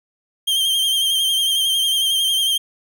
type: tone with vibrato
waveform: 45% pulse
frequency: 3173 Hz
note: G7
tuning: 20 cents sharp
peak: -16 dBFS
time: 0.47-2.58 s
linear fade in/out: 10 ms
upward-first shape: sine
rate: 11 Hz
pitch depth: 38 cents each way
effects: none